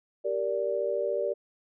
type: chord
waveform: sine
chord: G minor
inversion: none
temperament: equal with one note detuned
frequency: 392 / 466.2 / 581.9 Hz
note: G4 / Bb4 / D5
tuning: 0 / 0 / -16 cents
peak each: -32 / -31 / -29 dBFS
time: 0.24-1.34 s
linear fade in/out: 20 ms
effects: none